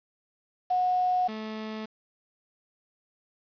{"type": "tone pair in turn", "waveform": ["sine", "sawtooth"], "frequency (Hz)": [730, 217.5], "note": ["F#5", "A3"], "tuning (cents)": [-24, -20], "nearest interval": "octave + major sixth", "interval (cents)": 2096, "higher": "first", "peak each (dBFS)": [-22, -30], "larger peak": "first", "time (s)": [[0.7, 1.28], [1.28, 1.86]], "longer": "neither", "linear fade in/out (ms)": 10, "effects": ["resampled to 11025 Hz", "8-bit"]}